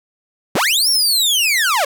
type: linear two-way sweep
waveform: sawtooth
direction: up then down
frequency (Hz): 73.42 to 5588 to 520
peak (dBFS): -10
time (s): 0.55-1.85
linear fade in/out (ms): 5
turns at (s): 0.89
effects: 8-bit